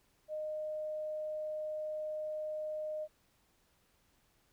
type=tone; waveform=sine; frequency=615 Hz; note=D#5; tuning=20 cents flat; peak=-36 dBFS; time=0.28-3.08 s; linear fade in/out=50 ms; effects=pink hiss -72 dBFS RMS until 4.52 s